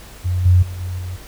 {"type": "tone with level steps", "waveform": "sine", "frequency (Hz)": 90.4, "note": "F#2", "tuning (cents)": -40, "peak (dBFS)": [-16, -8, -26, -22, -24], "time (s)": [0.24, 1.17], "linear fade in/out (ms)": 20, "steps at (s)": [0.45, 0.62, 0.8, 0.98], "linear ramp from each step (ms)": 10, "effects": ["added 50 Hz sine -41 dBFS peak until 1.27 s", "pink hiss -41 dBFS RMS until 1.27 s"]}